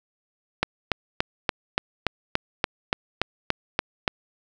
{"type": "click train", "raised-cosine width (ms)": 0.3, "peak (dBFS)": -4, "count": 13, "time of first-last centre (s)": [0.63, 4.078], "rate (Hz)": 3.48, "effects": []}